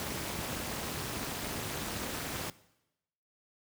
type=noise with amplitude modulation; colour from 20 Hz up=pink; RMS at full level=-33 dBFS; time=0-2.5 s; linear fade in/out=0 ms; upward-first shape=sine; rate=266 Hz; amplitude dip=90%; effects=noise-tail reverb RT60 0.9 s tail -19 dB re dry + high-pass 60 Hz 12 dB/octave